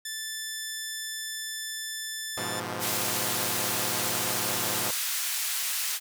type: tone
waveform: 10% pulse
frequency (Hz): 1757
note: A6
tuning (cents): -3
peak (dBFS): -24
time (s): 0.05-2.6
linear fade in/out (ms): 5
type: chord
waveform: 5% pulse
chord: F diminished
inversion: first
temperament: equal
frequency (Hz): 103.83 / 123.47 / 174.61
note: Ab2 / Cb3 / F3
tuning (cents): 0 / 0 / 0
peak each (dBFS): -25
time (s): 2.37-4.91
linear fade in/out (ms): 5
type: band-pass noise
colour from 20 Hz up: white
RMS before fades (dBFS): -30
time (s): 2.79-6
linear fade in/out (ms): 50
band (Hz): 1400 to 16000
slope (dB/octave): 12
effects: none